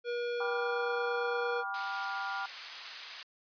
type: tone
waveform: square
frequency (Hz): 480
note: B4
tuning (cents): -49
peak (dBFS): -33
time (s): 0.04-1.64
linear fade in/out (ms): 50
type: chord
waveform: sine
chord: G dominant seventh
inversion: none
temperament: just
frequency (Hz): 784 / 980 / 1176 / 1411.2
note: G5 / B5 / D6 / F6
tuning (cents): 0 / -14 / +2 / +18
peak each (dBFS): -39 / -42 / -42 / -37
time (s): 0.4-2.46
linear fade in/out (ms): 5
type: high-pass noise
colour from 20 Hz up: white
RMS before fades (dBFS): -40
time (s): 1.74-3.23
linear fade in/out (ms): 2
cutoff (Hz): 1100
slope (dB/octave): 12
effects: resampled to 11025 Hz